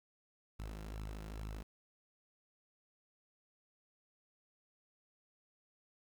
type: tone with flanger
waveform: sawtooth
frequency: 52.8 Hz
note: G#1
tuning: 29 cents sharp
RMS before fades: -45 dBFS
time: 0.59-1.63 s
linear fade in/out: 10 ms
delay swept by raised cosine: 0.77 to 5.87 ms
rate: 2.3 Hz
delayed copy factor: +0.6
effects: 11-bit